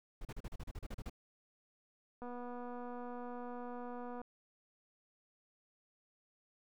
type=noise bursts; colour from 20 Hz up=brown; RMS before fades=-43 dBFS; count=12; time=0.21-1.098 s; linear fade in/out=5 ms; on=41 ms; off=36 ms
type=click train; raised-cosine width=1 ms; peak=-34 dBFS; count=488; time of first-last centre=2.22-4.216 s; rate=244 Hz
effects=none